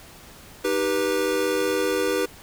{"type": "chord", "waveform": "square", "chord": "Eb augmented", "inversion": "none", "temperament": "equal with one note detuned", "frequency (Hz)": [311.1, 392, 487.4], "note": ["Eb4", "G4", "B4"], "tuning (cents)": [0, 0, -23], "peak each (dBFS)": [-29, -26, -25], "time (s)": [0.64, 2.26], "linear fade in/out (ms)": 10, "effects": ["pink hiss -46 dBFS RMS until 2.42 s"]}